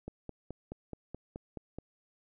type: click train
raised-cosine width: 2 ms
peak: -27 dBFS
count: 9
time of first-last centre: 0.08-1.786 s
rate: 4.69 Hz
effects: none